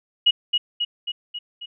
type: tone with echo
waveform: sine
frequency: 2900 Hz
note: F#7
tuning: 35 cents flat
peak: -12 dBFS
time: 0.26-0.31 s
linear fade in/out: 10 ms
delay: 270 ms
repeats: 5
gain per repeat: -4 dB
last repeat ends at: 1.66 s
effects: none